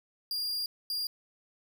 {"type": "tone bursts at uneven times", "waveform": "45% pulse", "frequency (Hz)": 4809, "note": "D8", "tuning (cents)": 40, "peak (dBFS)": -30, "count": 2, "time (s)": [[0.31, 0.66], [0.9, 1.07]], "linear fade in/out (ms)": 2, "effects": []}